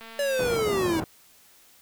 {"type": "click train", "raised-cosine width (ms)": 0.3, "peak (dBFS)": -28, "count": 125, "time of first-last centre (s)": [0.01, 0.559], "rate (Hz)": 226}
{"type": "linear sweep", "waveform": "square", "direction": "down", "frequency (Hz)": [577, 313.3], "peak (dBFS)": -24, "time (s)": [0.19, 1], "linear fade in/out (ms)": 2}
{"type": "band-pass noise", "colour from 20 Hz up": "pink", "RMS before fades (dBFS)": -32, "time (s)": [0.39, 1.04], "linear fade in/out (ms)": 0, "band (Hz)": [110, 940], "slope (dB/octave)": 12}
{"effects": ["white hiss -56 dBFS RMS until 1.81 s"]}